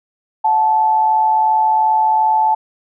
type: tone pair together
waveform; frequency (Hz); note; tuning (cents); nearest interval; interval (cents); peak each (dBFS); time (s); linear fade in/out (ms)
sine; 730 / 872.7; F#5 / A5; -24 / -14; minor third; 310; -21 / -11; 0.44-2.55; 10
effects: none